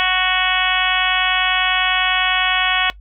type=harmonic tone; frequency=370 Hz; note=F#4; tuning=in tune; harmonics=2 / 3 / 4 / 5 / 6 / 7 / 8 / 9; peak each=-23 / -23 / -23 / -23 / -23 / -23 / -23 / -23 dBFS; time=0-2.9 s; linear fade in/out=0 ms; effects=noise-tail reverb RT60 0.1 s tail -19 dB re dry + added 50 Hz sine -38 dBFS peak until 3 s